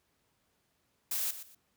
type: noise with echo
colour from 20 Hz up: blue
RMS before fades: -33 dBFS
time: 1.11-1.31 s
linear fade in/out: 5 ms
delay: 120 ms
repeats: 2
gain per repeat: -12 dB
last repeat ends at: 1.55 s
effects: pink hiss -75 dBFS RMS until 1.76 s + high-pass 60 Hz 12 dB/octave